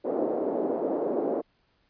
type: band-pass noise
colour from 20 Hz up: white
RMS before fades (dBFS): -28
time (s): 0.04-1.42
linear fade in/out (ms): 20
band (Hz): 280 to 560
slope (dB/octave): 24
effects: pink hiss -69 dBFS RMS until 1.89 s + resampled to 11025 Hz